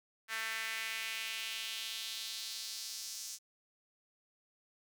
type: tone with high-pass filter sweep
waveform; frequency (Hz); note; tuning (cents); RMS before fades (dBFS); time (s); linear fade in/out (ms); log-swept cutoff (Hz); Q
sawtooth; 223; A3; +23; -41; 0.28-3.39; 50; 1700 to 6100; 2.3
effects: none